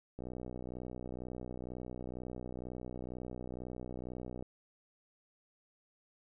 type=click train; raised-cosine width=2 ms; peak=-30 dBFS; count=264; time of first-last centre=0.19-4.425 s; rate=62.1 Hz; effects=none